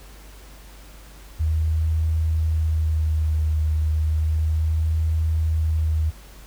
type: tone with vibrato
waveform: sine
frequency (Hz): 78.7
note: D#2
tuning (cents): +20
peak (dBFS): -18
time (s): 1.39-6.11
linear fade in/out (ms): 20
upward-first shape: sine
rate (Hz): 0.33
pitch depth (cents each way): 25
effects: added 50 Hz sine -42 dBFS peak until 6.46 s + pink hiss -48 dBFS RMS until 6.46 s